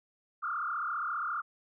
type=tone with frequency modulation; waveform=sine; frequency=1300 Hz; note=E6; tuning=24 cents flat; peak=-31 dBFS; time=0.42-1.42 s; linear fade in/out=20 ms; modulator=34.9 Hz; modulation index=3.8; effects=none

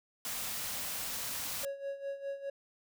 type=band-stop noise; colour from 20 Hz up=white; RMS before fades=-38 dBFS; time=0.25-1.65 s; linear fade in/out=2 ms; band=310 to 440 Hz; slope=96 dB/octave
type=tone with tremolo; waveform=triangle; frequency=554.4 Hz; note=C#5; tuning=in tune; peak=-32 dBFS; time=1.63-2.5 s; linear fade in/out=5 ms; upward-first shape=sine; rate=4.9 Hz; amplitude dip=75%
effects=none

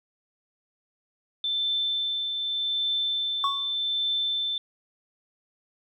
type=tone with tremolo; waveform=sine; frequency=3540 Hz; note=A7; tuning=10 cents sharp; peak=-23 dBFS; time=1.44-4.58 s; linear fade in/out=2 ms; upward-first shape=triangle; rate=0.84 Hz; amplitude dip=40%
type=tone with exponential decay; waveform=triangle; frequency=1108.7 Hz; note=C#6; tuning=in tune; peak=-18 dBFS; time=3.44-3.75 s; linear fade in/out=1 ms; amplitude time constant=66 ms
effects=none

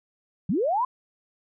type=linear sweep; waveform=sine; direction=up; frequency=145.7 to 1048 Hz; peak=-21 dBFS; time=0.49-0.85 s; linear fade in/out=5 ms; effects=none

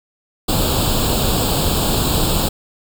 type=noise with comb filter; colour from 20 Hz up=pink; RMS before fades=-17 dBFS; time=0.48-2.49 s; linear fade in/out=10 ms; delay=0.25 ms; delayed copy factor=+0.85; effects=none

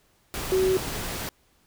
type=tone in noise; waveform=sine; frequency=376 Hz; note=F#4; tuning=28 cents sharp; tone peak=-19 dBFS; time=0.52-0.77 s; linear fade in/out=0 ms; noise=pink; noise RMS=-32 dBFS; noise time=0.34-1.29 s; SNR=+10 dB; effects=pink hiss -64 dBFS RMS until 1.66 s

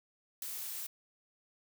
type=noise with ADSR envelope; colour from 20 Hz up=blue; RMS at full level=-34 dBFS; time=0.42-0.87 s; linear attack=4 ms; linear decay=4 ms; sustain=-7 dB; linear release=8 ms; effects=none

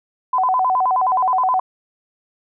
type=tone with vibrato; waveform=sine; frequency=870 Hz; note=A5; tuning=20 cents flat; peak=-14 dBFS; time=0.33-1.6 s; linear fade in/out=5 ms; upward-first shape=square; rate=9.5 Hz; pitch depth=260 cents each way; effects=none

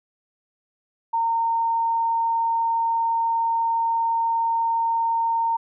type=tone; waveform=sine; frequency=917 Hz; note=A#5; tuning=29 cents flat; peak=-19 dBFS; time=1.13-5.57 s; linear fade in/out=10 ms; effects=none

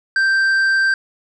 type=tone with tanh clipping; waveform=triangle; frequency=1568 Hz; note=G6; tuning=in tune; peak=-14 dBFS; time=0.16-0.94 s; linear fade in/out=2 ms; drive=10 dB; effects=none

